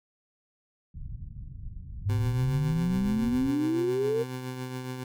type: low-pass noise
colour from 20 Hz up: pink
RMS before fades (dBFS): -39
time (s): 0.94-3.51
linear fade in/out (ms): 10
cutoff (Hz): 140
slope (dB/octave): 24
type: exponential sweep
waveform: sine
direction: up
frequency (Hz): 97.8 to 472.1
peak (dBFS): -24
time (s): 2.05-4.24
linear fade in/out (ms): 20
type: tone with tremolo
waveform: 20% pulse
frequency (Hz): 127.9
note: C3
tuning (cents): -39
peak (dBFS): -27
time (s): 2.09-5.04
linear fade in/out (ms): 5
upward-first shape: triangle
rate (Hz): 7.2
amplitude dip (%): 45
effects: none